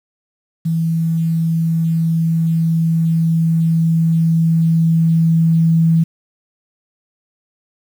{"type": "tone with level ramp", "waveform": "sine", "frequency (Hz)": 163.9, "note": "E3", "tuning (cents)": -10, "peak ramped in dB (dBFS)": [-14, -9], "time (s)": [0.65, 6.04], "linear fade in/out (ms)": 10, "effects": ["7-bit"]}